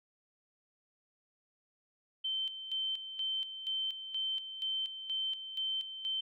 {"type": "tone with tremolo", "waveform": "sine", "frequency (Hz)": 3097, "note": "G7", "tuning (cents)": -22, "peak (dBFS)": -32, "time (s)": [2.24, 6.21], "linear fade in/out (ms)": 10, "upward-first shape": "square", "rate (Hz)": 2.1, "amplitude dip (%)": 65, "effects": []}